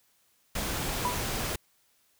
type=noise; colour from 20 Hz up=pink; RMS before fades=-32 dBFS; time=0.55-1.56 s; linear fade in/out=5 ms
type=tone with exponential decay; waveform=sine; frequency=984 Hz; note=B5; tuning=7 cents flat; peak=-23 dBFS; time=1.05-1.25 s; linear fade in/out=1 ms; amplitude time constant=43 ms
effects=white hiss -68 dBFS RMS until 2.19 s